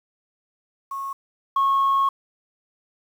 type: tone pair in turn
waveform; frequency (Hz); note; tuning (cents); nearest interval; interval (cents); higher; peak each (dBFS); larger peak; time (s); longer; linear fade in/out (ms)
sine; 1094 / 1094; C#6 / C#6; -23 / -23; unison; 0; neither; -27 / -15; second; 0.91-1.13 / 1.56-2.09; second; 5
effects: tanh soft clip ceiling -14 dBFS + 8-bit